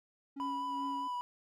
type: tone with tremolo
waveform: triangle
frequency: 277.2 Hz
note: C#4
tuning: in tune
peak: -36 dBFS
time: 0.36-1.08 s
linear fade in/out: 10 ms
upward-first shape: triangle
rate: 2.5 Hz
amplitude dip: 65%
type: tone with vibrato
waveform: triangle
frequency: 987.8 Hz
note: B5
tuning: in tune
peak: -33 dBFS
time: 0.4-1.21 s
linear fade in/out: 0 ms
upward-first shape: triangle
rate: 4.9 Hz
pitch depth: 19 cents each way
effects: none